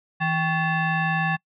sine tone with frequency modulation, 784 Hz, G5, in tune, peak -20 dBFS, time 0.2-1.37 s, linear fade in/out 20 ms, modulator 947 Hz, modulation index 1.6, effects noise-tail reverb RT60 0.1 s tail -26 dB re dry

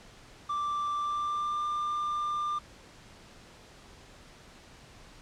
triangle tone with pitch glide, 1175 to 1194.2 Hz, D6 to D6, +1 to +29 cents, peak -27 dBFS, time 0.49-2.59 s, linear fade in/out 10 ms, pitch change +28 cents, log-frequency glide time 0.97-1.65 s, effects pink hiss -53 dBFS RMS until 5.21 s + low-pass 7000 Hz 12 dB/octave

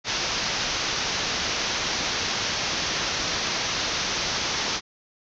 white low-pass noise, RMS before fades -27 dBFS, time 0.04-4.81 s, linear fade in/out 50 ms, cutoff 6300 Hz, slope 96 dB/octave, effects none

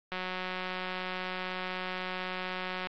click train, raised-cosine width 0.3 ms, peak -19 dBFS, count 507, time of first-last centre 0.12-2.87 s, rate 184 Hz, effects low-pass 4000 Hz 12 dB/octave + AAC 64 kbps

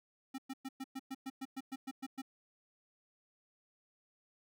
square tone bursts, 265.9 Hz, C4, 28 cents sharp, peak -40 dBFS, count 13, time 0.34-2.219 s, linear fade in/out 10 ms, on 43 ms, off 110 ms, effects none

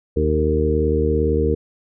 harmonic tone with a mistuned harmonic, 77.6 Hz, D#2, 4 cents flat, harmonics 1 / 2 / 3 / 4 / 5 / 6, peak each -20 / -26 / -26 / -25 / -24 / -20 dBFS, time 0.16-1.55 s, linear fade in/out 10 ms, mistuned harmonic 6, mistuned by -25 cents, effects none

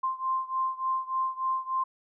sine beating tone pair, 1046.5 / 1049.9 Hz, C6 / C6, 0 / +6 cents, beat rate 3.4 Hz, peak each -29 / -31 dBFS, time 0.03-1.84 s, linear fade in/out 10 ms, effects none

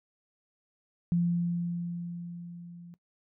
sine tone with level ramp, 172.7 Hz, F3, 19 cents flat, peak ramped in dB -22 to -45 dBFS, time 1.12-2.94 s, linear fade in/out 0 ms, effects noise-tail reverb RT60 0.1 s tail -18 dB re dry

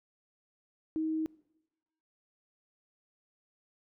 sine tone, 316.3 Hz, D#4, 29 cents sharp, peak -29 dBFS, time 0.96-1.26 s, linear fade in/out 0 ms, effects noise-tail reverb RT60 0.9 s tail -22 dB re dry

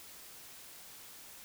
silence, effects white hiss -52 dBFS RMS until 1.44 s

